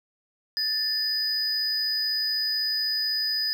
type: tone pair together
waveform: triangle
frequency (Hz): 1760 / 4978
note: A6 / D#8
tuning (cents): 0 / 0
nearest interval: octave + tritone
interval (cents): 1800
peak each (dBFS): -32 / -23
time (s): 0.57-3.53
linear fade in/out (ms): 0
effects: none